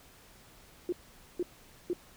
sine tone bursts, 353.4 Hz, F4, 21 cents sharp, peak -28 dBFS, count 3, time 0.89-1.932 s, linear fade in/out 2 ms, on 34 ms, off 470 ms, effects pink hiss -57 dBFS RMS until 2.16 s

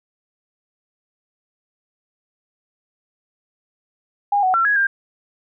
sine tone with pitch steps, 813 / 745 / 1353 / 1666 / 1595 Hz, G#5 / F#5 / E6 / G#6 / G6, -37 / +12 / +45 / +5 / +30 cents, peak -14 dBFS, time 4.32-4.87 s, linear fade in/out 5 ms, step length 110 ms, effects none

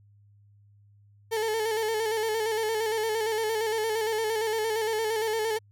35% pulse tone with vibrato, 440 Hz, A4, in tune, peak -24 dBFS, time 1.31-5.59 s, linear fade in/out 20 ms, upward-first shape square, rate 8.7 Hz, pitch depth 44 cents each way, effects added 102 Hz sine -55 dBFS peak until 5.71 s

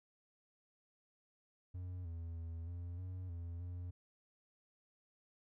triangle tone with pitch steps, 90.3 / 83.5 / 82.9 / 87 / 91.7 / 85.3 / 88.6 Hz, F#2 / E2 / E2 / F2 / F#2 / F2 / F2, -42 / +23 / +10 / -6 / -15 / -40 / +25 cents, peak -40 dBFS, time 1.74-3.91 s, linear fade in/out 10 ms, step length 310 ms, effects none

